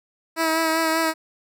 10% pulse tone with vibrato, 323 Hz, E4, 35 cents flat, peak -11 dBFS, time 0.36-1.14 s, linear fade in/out 50 ms, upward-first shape sine, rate 5.1 Hz, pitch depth 24 cents each way, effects none

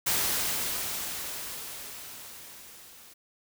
white noise with level ramp, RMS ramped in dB -26 to -52 dBFS, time 0.06-3.14 s, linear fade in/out 10 ms, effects none

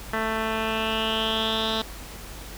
10% pulse tone with low-pass filter sweep, 221.2 Hz, A3, 9 cents sharp, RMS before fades -26 dBFS, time 0.13-1.82 s, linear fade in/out 5 ms, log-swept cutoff 2000 to 4000 Hz, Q 6, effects added 50 Hz sine -41 dBFS peak until 2.57 s + pink hiss -41 dBFS RMS until 2.57 s

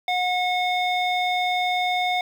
square tone with low-pass filter, 726 Hz, F#5, 33 cents flat, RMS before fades -23 dBFS, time 0.08-2.21 s, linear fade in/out 2 ms, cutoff 3100 Hz, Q 6.5, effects 8-bit

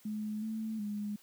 sine tone with pitch steps, 213 / 220.1 / 207.4 Hz, G#3 / A3 / G#3, +44 / +1 / -2 cents, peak -34 dBFS, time 0.05-1.16 s, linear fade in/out 5 ms, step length 370 ms, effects white hiss -62 dBFS RMS until 1.22 s + high-pass 100 Hz 12 dB/octave

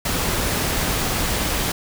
pink noise, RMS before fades -22 dBFS, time 0.05-1.72 s, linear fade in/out 5 ms, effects none

